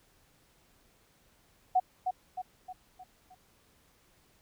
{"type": "tone with echo", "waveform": "sine", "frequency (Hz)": 740, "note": "F#5", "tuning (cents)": 0, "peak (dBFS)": -21, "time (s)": [1.75, 1.8], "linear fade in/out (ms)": 10, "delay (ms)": 310, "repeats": 5, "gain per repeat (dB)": -6, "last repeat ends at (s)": 3.35, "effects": ["pink hiss -66 dBFS RMS until 4.41 s"]}